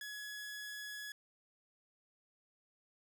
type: tone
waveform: sawtooth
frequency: 1687 Hz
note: G#6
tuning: 27 cents sharp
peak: -40 dBFS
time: 0.01-1.12 s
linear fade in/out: 2 ms
effects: none